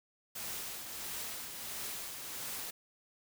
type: noise with tremolo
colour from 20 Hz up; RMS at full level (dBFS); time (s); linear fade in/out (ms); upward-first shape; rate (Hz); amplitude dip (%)
white; -40; 0.35-2.71; 10; triangle; 1.5; 45
effects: none